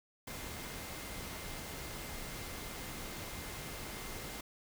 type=tone in noise; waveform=sine; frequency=2093 Hz; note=C7; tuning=in tune; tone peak=-55 dBFS; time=0.27-4.41 s; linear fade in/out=5 ms; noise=pink; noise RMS=-44 dBFS; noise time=0.27-4.41 s; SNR=-14 dB; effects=none